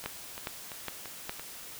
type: two click trains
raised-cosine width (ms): 0.3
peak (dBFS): -24 / -17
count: 5 / 4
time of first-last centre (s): 0.04-1.396 / 0.06-1.295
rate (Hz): 2.95 / 2.43
effects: white hiss -45 dBFS RMS until 1.79 s

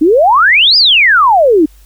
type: exponential two-way sweep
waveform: sine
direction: up then down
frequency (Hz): 288.1 to 5110 to 288.1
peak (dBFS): -4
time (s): 0.01-1.66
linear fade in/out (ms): 10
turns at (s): 0.77
effects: added 50 Hz sine -38 dBFS peak until 1.85 s + white hiss -49 dBFS RMS until 1.85 s

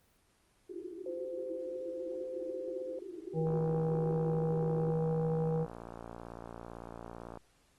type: band-pass noise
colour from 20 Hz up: white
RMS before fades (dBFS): -44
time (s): 0.69-4.91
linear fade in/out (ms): 10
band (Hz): 330 to 390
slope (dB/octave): 96
type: tone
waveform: sine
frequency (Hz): 516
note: C5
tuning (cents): -24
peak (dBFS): -38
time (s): 1.06-2.99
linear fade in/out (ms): 2
type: harmonic tone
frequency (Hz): 160.2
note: E3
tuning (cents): -49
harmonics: 1 / 3 / 5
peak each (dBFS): -31 / -33 / -45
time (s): 3.33-5.67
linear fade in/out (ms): 50
type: click train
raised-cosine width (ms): 1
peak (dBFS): -30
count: 227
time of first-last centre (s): 3.47-7.373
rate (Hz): 57.9
effects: pink hiss -69 dBFS RMS until 7.78 s + Opus 24 kbps

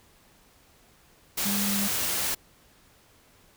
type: tone in noise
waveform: sine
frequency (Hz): 201.1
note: G3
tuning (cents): +44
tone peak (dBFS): -28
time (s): 1.45-1.88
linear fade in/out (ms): 10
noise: white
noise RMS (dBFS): -28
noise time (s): 1.37-2.35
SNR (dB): -3
effects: pink hiss -59 dBFS RMS until 3.56 s

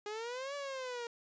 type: exponential two-way sweep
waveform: sawtooth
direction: up then down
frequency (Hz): 410.1 to 576 to 465.6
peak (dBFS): -35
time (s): 0.06-1.07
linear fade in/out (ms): 2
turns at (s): 0.55
effects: resampled to 16000 Hz

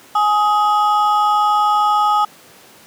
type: ring-modulated tone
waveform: triangle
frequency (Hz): 1046.5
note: C6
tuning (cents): 0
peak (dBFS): -7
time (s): 0.15-2.25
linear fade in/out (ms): 5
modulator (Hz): 210
effects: pink hiss -44 dBFS RMS until 2.86 s + high-pass 200 Hz 12 dB/octave

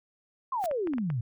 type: exponential sweep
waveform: sine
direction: down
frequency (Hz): 1100 to 108.8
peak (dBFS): -27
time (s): 0.52-1.21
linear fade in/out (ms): 5
type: noise with exponential growth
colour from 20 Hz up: white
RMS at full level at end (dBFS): -39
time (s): 0.57-0.66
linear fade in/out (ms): 1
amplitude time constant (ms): 19
type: clicks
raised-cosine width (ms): 0.5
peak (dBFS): -25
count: 6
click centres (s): 0.641 / 0.713 / 0.873 / 0.936 / 0.983 / 1.102
effects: none

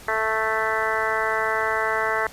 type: harmonic tone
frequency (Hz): 220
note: A3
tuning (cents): 0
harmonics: 2 / 3 / 4 / 5 / 6 / 7 / 8 / 9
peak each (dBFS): -29 / -29 / -29 / -29 / -29 / -29 / -29 / -29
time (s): 0.08-2.27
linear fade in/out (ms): 2
effects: pink hiss -44 dBFS RMS until 2.32 s + resampled to 32000 Hz

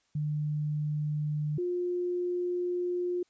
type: tone pair in turn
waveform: sine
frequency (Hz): 150 / 355.5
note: D3 / F4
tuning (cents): +37 / +31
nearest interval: octave + minor third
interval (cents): 1494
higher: second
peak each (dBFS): -28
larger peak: neither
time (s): 0.15-1.58 / 1.58-3.23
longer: second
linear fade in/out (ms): 5
effects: white hiss -72 dBFS RMS until 3.29 s + resampled to 16000 Hz

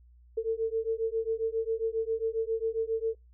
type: beating tone pair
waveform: sine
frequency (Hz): 445.6 / 453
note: A4 / A#4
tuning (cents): +22 / -50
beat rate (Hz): 7.4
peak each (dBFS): -30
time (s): 0.37-3.15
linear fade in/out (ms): 10
effects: noise-tail reverb RT60 0.2 s tail -24 dB re dry + added 60 Hz sine -54 dBFS peak until 3.33 s

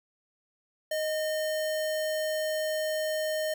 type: tone with sample-and-hold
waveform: sine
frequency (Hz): 622.3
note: D#5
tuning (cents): 0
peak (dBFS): -27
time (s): 0.91-3.54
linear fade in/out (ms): 5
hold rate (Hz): 2450
effects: none

